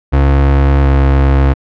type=tone with pitch glide; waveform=35% pulse; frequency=69.3 to 68.31 Hz; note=C#2 to C#2; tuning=0 to -25 cents; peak=-5 dBFS; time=0.12-1.54 s; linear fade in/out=20 ms; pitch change=-25 cents; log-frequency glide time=0.82-0.88 s; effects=low-pass 2000 Hz 12 dB/octave